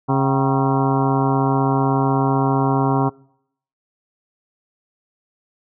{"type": "harmonic tone with a mistuned harmonic", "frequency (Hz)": 135.8, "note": "C#3", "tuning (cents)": -35, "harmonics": [1, 2, 3, 4, 5, 6, 7, 8, 9, 10], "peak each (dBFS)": [-19, -20, -25, -32, -29, -24, -24, -27, -35, -34], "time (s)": [0.08, 3.1], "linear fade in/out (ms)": 20, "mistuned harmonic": 6, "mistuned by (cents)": -86, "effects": ["noise-tail reverb RT60 0.7 s tail -24 dB re dry"]}